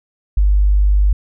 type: tone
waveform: sine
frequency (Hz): 50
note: G1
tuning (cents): +35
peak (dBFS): -9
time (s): 0.37-1.13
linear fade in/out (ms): 5
effects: none